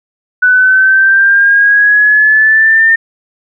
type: exponential sweep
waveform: sine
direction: up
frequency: 1487 to 1816 Hz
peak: -4 dBFS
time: 0.42-2.96 s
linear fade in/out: 10 ms
effects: none